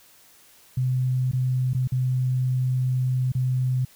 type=tone with dropouts; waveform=sine; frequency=127.9 Hz; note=C3; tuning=39 cents flat; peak=-20 dBFS; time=0.77-3.85 s; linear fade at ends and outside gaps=5 ms; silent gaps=1.315-1.332 / 1.734-1.747 / 1.875-1.92 / 3.32-3.35 s; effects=white hiss -54 dBFS RMS until 3.95 s